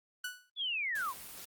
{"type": "tone with exponential decay", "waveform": "sawtooth", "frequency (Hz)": 1480, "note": "F#6", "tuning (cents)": 0, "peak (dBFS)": -30, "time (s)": [0.24, 0.5], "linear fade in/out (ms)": 5, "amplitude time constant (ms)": 56}
{"type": "linear sweep", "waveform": "sine", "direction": "down", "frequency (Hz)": [3495, 918], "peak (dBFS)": -32, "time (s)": [0.56, 1.14], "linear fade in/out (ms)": 50}
{"type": "noise", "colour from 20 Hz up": "white", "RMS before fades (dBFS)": -47, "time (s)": [0.95, 1.45], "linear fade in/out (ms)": 5}
{"effects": ["Opus 24 kbps"]}